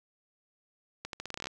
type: accelerating click train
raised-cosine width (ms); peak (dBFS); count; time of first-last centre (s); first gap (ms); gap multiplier
0.2; -20; 12; 1.05-1.47; 82; 0.83
effects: none